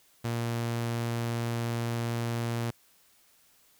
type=tone; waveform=sawtooth; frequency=117.2 Hz; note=A#2; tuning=10 cents sharp; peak=-25 dBFS; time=0.24-2.71 s; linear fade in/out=10 ms; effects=white hiss -63 dBFS RMS until 3.79 s